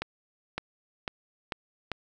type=accelerating click train; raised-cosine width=0.3 ms; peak=-15 dBFS; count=5; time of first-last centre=0.02-1.917 s; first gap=560 ms; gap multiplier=0.89; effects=none